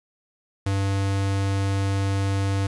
square tone, 98.1 Hz, G2, 2 cents sharp, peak -22 dBFS, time 0.66-2.67 s, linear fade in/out 5 ms, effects resampled to 22050 Hz + 8-bit

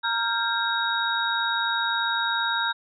sine tone cluster, 927 / 1389 / 1592 / 3776 Hz, A#5 / F6 / G6 / A#7, -10 / -10 / +26 / +22 cents, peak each -28 dBFS, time 0.03-2.73 s, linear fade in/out 20 ms, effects none

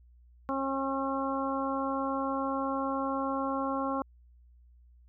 harmonic tone, 270.7 Hz, C#4, 41 cents flat, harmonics 1 / 2 / 3 / 4 / 5, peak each -33 / -35 / -37 / -34 / -40 dBFS, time 0.49-4.02 s, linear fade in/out 0 ms, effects added 60 Hz sine -55 dBFS peak until 5.08 s

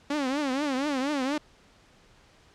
sawtooth tone with vibrato, 277.2 Hz, C#4, in tune, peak -22 dBFS, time 0.1-1.38 s, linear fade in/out 5 ms, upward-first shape triangle, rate 4.2 Hz, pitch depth 180 cents each way, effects pink hiss -58 dBFS RMS until 2.54 s + low-pass 6000 Hz 12 dB/octave

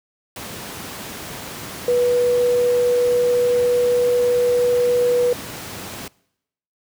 sine tone in noise, 488.5 Hz, B4, 19 cents flat, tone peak -14 dBFS, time 1.88-5.33 s, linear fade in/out 2 ms, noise pink, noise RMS -32 dBFS, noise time 0.36-6.08 s, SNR +15 dB, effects noise-tail reverb RT60 0.8 s tail -24 dB re dry + high-pass 100 Hz 12 dB/octave

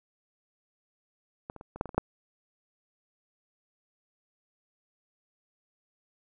clicks, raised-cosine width 1 ms, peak -23 / -30 / -30 / -27 / -13 / -23 / -28 / -28 / -9 dBFS, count 9, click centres 1.499 / 1.563 / 1.611 / 1.76 / 1.811 / 1.857 / 1.892 / 1.946 / 1.98 s, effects none

